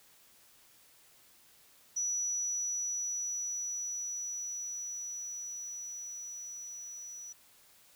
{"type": "tone with level ramp", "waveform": "sine", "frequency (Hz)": 5890, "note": "F#8", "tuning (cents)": -9, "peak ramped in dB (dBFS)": [-30, -43], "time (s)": [1.96, 7.33], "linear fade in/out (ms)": 10, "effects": ["white hiss -62 dBFS RMS until 7.95 s"]}